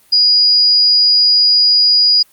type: tone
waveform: sine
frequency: 4897 Hz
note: D#8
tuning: 28 cents flat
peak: -7 dBFS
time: 0.12-2.23 s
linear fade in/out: 10 ms
effects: white hiss -50 dBFS RMS until 2.32 s + Opus 24 kbps